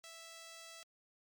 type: tone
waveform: 5% pulse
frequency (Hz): 659.3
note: E5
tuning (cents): 0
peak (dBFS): -40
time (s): 0.04-0.83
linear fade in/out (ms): 0
effects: Opus 48 kbps